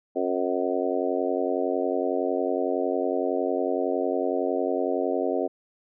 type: harmonic tone with a mistuned harmonic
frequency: 90.9 Hz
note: F#2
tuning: 30 cents flat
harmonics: 3 / 4 / 5 / 6 / 7 / 8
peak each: -30 / -29 / -29 / -31 / -30 / -34 dBFS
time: 0.15-5.48 s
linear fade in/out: 20 ms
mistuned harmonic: 8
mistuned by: +35 cents
effects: none